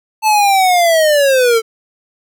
square linear sweep, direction down, 880 to 440 Hz, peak -9 dBFS, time 0.22-1.62 s, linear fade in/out 50 ms, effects none

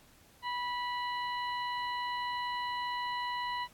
harmonic tone with a mistuned harmonic, 980 Hz, B5, 14 cents flat, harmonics 1 / 2 / 3 / 4, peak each -34 / -40 / -44 / -46 dBFS, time 0.42-3.68 s, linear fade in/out 50 ms, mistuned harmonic 4, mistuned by +47 cents, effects pink hiss -61 dBFS RMS until 3.73 s + AAC 64 kbps

